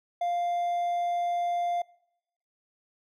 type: tone with hard clipping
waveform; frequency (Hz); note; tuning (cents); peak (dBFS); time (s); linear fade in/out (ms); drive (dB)
triangle; 698.5; F5; 0; -26; 0.21-1.82; 5; 5
effects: noise-tail reverb RT60 0.8 s tail -24 dB re dry